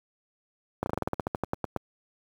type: slowing click train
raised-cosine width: 1 ms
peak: -13 dBFS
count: 15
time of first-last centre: 0.83-1.763 s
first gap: 31 ms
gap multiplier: 1.11
effects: high-pass 60 Hz 12 dB/octave + 8-bit